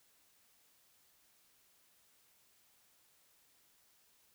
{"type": "silence", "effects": ["white hiss -70 dBFS RMS until 4.34 s"]}